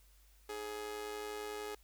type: tone with amplitude modulation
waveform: sawtooth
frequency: 418.9 Hz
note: G#4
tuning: 15 cents sharp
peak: -34 dBFS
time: 0.49-1.75 s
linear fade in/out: 5 ms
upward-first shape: sine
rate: 111 Hz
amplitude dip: 60%
effects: added 50 Hz sine -62 dBFS peak until 1.83 s + white hiss -69 dBFS RMS until 1.83 s

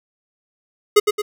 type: tone with echo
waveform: square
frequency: 418.1 Hz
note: G#4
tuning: 12 cents sharp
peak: -8 dBFS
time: 0.96-1 s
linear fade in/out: 10 ms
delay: 110 ms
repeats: 2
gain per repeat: -6 dB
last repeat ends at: 1.22 s
effects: none

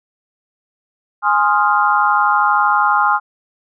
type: chord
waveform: sine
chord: F minor seventh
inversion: first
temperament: equal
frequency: 830.6 / 1046.5 / 1244.5 / 1396.9 Hz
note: Ab5 / C6 / Eb6 / F6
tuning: 0 / 0 / 0 / 0 cents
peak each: -16 / -17 / -17 / -17 dBFS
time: 1.22-3.2 s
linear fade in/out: 50 ms
effects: none

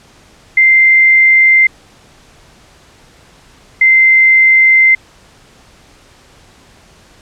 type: tone pair in turn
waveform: sine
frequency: 2087 / 2079 Hz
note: C7 / C7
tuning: -5 / -12 cents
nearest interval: unison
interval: 7 cents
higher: first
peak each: -4 dBFS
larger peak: neither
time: 0.57-1.67 / 3.81-4.95 s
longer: second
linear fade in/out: 5 ms
effects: pink hiss -44 dBFS RMS until 7.21 s + low-pass 8000 Hz 12 dB/octave

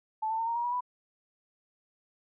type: tone with pitch steps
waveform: sine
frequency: 873 / 891.3 / 910.1 / 929.2 / 948.7 / 968.7 / 989 Hz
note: A5 / A5 / A#5 / A#5 / A#5 / B5 / B5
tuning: -14 / +22 / -42 / -6 / +30 / -34 / +2 cents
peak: -28 dBFS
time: 0.22-0.808 s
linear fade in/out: 10 ms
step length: 84 ms
effects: none

